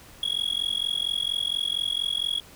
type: tone with amplitude modulation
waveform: triangle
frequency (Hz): 3322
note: G#7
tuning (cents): 0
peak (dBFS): -19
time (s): 0.23-2.4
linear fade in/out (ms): 2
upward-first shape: sine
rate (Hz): 44.3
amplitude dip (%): 100
effects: pink hiss -49 dBFS RMS until 2.55 s